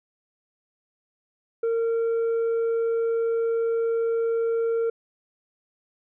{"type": "tone with tanh clipping", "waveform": "sine", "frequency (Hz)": 458.7, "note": "A#4", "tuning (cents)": -28, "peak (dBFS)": -22, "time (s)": [1.63, 4.9], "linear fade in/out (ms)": 5, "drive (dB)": 3, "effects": []}